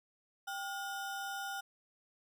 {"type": "ring-modulated tone", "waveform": "square", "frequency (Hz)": 1108.7, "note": "C#6", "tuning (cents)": 0, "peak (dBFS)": -36, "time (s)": [0.47, 1.61], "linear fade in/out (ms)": 10, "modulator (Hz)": 321, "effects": []}